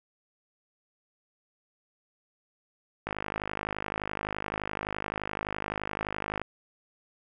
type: click train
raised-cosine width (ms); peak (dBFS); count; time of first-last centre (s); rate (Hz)
0.5; -16; 174; 3.07-6.416; 51.7
effects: none